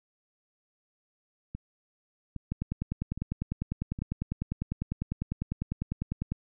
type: two click trains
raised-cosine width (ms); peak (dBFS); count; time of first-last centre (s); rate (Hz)
5; -18 / -24; 39 / 4; 2.52-6.32 / 1.55-3.989; 10 / 1.23
effects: none